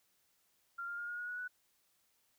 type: tone with pitch steps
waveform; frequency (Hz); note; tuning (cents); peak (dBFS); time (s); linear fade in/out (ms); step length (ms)
sine; 1387 / 1402.3 / 1417.8 / 1433.4 / 1449.2 / 1465.2 / 1481.4; F6 / F6 / F6 / F6 / F#6 / F#6 / F#6; -12 / +7 / +26 / +45 / -36 / -17 / +2; -39; 0.78-1.48; 10; 100
effects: white hiss -75 dBFS RMS until 2.38 s